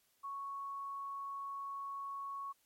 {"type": "tone", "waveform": "sine", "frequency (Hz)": 1108.7, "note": "C#6", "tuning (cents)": 0, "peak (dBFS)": -40, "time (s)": [0.23, 2.53], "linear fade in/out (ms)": 20, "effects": ["white hiss -74 dBFS RMS until 2.65 s", "MP3 64 kbps"]}